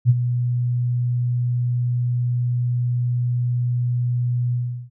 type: tone with ADSR envelope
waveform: sine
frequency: 122.3 Hz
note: B2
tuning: 16 cents flat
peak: -8 dBFS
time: 0.05-4.9 s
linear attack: 46 ms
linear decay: 36 ms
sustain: -10 dB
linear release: 370 ms
effects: none